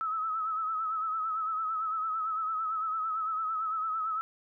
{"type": "tone with vibrato", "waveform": "sine", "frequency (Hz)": 1293, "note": "E6", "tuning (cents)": -34, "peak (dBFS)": -29, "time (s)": [0.01, 4.21], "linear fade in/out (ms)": 0, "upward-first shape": "sine", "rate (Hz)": 8.9, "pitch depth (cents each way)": 49, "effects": []}